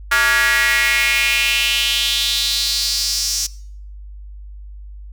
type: tone with high-pass filter sweep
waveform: square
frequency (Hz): 128.1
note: C3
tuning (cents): -36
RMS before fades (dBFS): -17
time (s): 0.11-3.47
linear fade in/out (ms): 10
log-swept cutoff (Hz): 1500 to 5800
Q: 3.9
effects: noise-tail reverb RT60 0.6 s tail -22 dB re dry + added 50 Hz sine -32 dBFS peak until 5.12 s